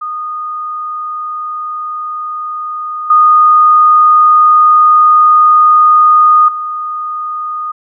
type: tone with level steps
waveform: sine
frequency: 1232 Hz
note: D#6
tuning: 17 cents flat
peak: -17 / -3 / -16 dBFS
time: 0.01-7.72 s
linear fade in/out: 10 ms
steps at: 3.1 / 6.48 s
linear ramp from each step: 5 ms
effects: none

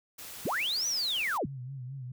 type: noise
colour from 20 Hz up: white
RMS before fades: -44 dBFS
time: 0.18-1.38 s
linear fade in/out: 10 ms
type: linear two-way sweep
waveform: sine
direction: up then down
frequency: 84 to 6030 to 84 Hz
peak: -28 dBFS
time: 0.45-1.46 s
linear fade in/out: 5 ms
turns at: 0.87 s
type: tone with vibrato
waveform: sine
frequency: 130.81 Hz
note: C3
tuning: in tune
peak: -37 dBFS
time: 1.46-2.12 s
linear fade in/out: 5 ms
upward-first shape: sine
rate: 4.6 Hz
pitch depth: 100 cents each way
effects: none

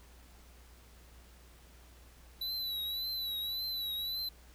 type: tone with vibrato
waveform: square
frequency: 3951 Hz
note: B7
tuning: in tune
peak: -35 dBFS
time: 2.41-4.29 s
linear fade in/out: 5 ms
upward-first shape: triangle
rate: 1.8 Hz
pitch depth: 73 cents each way
effects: added 60 Hz sine -56 dBFS peak until 4.54 s + pink hiss -61 dBFS RMS until 4.54 s

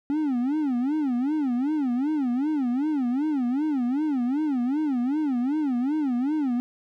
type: tone with vibrato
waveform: triangle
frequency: 273.6 Hz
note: C#4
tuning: 23 cents flat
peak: -20 dBFS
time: 0.1-6.6 s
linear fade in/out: 0 ms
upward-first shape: sine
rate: 2.6 Hz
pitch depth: 230 cents each way
effects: none

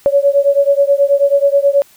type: beating tone pair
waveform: sine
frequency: 558 / 567.3 Hz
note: C#5 / C#5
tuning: +11 / +40 cents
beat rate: 9.3 Hz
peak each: -11 / -12 dBFS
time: 0.06-1.82 s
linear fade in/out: 0 ms
effects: white hiss -47 dBFS RMS until 1.96 s

